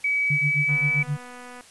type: tone with pitch glide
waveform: sine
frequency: 2279 to 2299 Hz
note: C#7 to D7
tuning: +47 to -37 cents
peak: -20 dBFS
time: 0.04-1.03 s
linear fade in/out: 5 ms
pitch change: +16 cents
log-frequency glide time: 0.22-0.89 s
type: tone with tremolo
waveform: sine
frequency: 146.5 Hz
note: D3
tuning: 4 cents flat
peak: -21 dBFS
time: 0.3-1.17 s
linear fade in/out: 5 ms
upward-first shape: sine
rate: 7.6 Hz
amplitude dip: 100%
type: click train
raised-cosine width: 0.5 ms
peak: -28 dBFS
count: 228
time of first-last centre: 0.69-1.609 s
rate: 247 Hz
effects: white hiss -50 dBFS RMS until 1.7 s + resampled to 24000 Hz